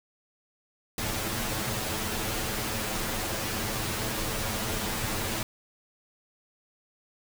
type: noise with comb filter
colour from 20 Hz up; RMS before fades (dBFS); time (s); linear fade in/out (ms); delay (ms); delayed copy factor
pink; -31; 0.98-5.43; 2; 9.2; +1
effects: none